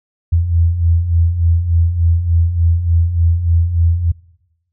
sine beating tone pair, 81.7 / 85.1 Hz, E2 / F2, -15 / -44 cents, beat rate 3.4 Hz, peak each -18 / -11 dBFS, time 0.32-4.12 s, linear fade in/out 10 ms, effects noise-tail reverb RT60 1.0 s tail -25 dB re dry

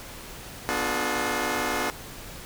10% pulse chord, B diminished seventh, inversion none, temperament just, 246.9 / 296.3 / 355.6 / 426.7 Hz, B3 / D4 / F4 / Ab4, 0 / +15 / +31 / +47 cents, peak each -23 dBFS, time 0.69-1.9 s, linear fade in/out 0 ms, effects pink hiss -41 dBFS RMS until 2.45 s

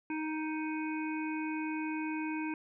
harmonic tone with a mistuned harmonic, 311.7 Hz, D#4, 3 cents sharp, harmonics 1 / 3 / 5 / 7 / 8, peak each -34 / -42 / -46 / -47 / -44 dBFS, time 0.1-2.54 s, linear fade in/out 2 ms, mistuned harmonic 7, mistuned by +27 cents, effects none

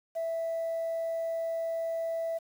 sine tone, 659.3 Hz, E5, in tune, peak -28 dBFS, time 0.15-2.39 s, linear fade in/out 20 ms, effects tanh soft clip ceiling -27 dBFS + 9-bit

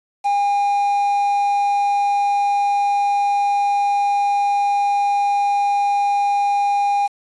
triangle tone with quantisation, 810 Hz, G#5, 43 cents flat, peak -13 dBFS, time 0.24-7.08 s, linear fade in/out 20 ms, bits 6, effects resampled to 22050 Hz

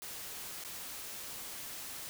white noise with dropouts, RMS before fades -44 dBFS, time 0.02-2.09 s, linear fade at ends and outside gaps 0 ms, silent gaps 0.638-0.648 s, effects none

